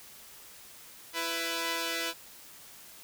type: tone pair together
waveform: 5% pulse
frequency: 332.2 / 497.4 Hz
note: E4 / B4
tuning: +13 / +12 cents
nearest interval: perfect fifth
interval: 699 cents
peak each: -22 dBFS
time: 1.13-2.14 s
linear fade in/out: 50 ms
effects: white hiss -51 dBFS RMS until 3.03 s